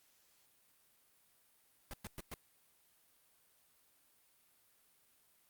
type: noise bursts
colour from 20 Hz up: pink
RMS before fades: -45 dBFS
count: 4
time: 1.91-2.34 s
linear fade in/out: 0 ms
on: 25 ms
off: 110 ms
effects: white hiss -71 dBFS RMS until 5.49 s + Opus 48 kbps